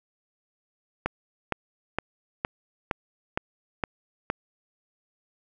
click train, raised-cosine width 0.5 ms, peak -10 dBFS, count 8, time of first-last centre 1.06-4.301 s, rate 2.16 Hz, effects none

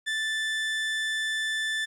30% pulse tone, 1760 Hz, A6, in tune, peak -24 dBFS, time 0.06-1.86 s, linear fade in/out 20 ms, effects low-pass 8000 Hz 12 dB/octave + 11-bit

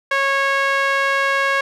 sawtooth tone with band-pass filter, 549 Hz, C#5, 17 cents flat, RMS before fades -18 dBFS, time 0.11-1.61 s, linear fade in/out 5 ms, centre 1700 Hz, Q 1.6, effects none

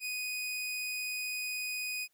sawtooth tone, 2489 Hz, D#7, in tune, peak -31 dBFS, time 0-2.08 s, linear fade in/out 50 ms, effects white hiss -75 dBFS RMS until 2.13 s

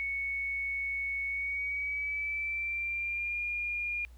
sine tone with pitch glide, 2217 to 2418 Hz, C#7 to D7, 0 to +50 cents, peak -31 dBFS, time 0-4.05 s, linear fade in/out 0 ms, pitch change +150 cents, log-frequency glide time 1.27-3.41 s, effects added 60 Hz sine -49 dBFS peak until 4.17 s + pink hiss -66 dBFS RMS until 4.17 s

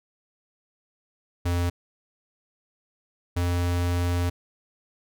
square tone pair in turn, 87.31 / 87.82 Hz, F2 / F2, 0 / +10 cents, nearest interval unison, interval 10 cents, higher second, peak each -23 dBFS, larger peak neither, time 1.45-1.7 / 3.36-4.3 s, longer second, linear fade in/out 10 ms, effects none

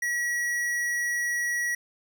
sine tone with tanh clipping, 1922 Hz, B6, 48 cents flat, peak -27 dBFS, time 0.02-1.75 s, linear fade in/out 5 ms, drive 16 dB, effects none

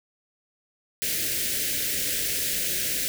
white band-stop noise, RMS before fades -27 dBFS, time 1.02-3.08 s, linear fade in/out 0 ms, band 590 to 1600 Hz, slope 48 dB/octave, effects none

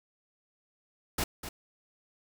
pink noise with echo, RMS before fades -30 dBFS, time 1.18-1.24 s, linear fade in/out 5 ms, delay 250 ms, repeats 1, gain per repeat -10 dB, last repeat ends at 1.49 s, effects none

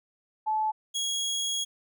sine / 25% pulse tone pair in turn, 866 / 3314 Hz, A5 / G#7, -28 / -4 cents, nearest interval octave + major seventh, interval 2324 cents, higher second, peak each -24 dBFS, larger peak neither, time 0.46-0.72 / 0.94-1.65 s, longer second, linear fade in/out 20 ms, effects none

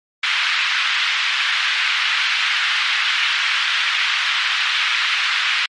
white band-pass noise, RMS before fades -19 dBFS, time 0.23-5.66 s, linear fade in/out 5 ms, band 1300 to 3400 Hz, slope 24 dB/octave, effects MP3 48 kbps

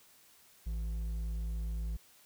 triangle tone with hard clipping, 55 Hz, A1, in tune, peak -35 dBFS, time 0.66-1.97 s, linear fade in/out 10 ms, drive 9 dB, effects white hiss -62 dBFS RMS until 2.25 s

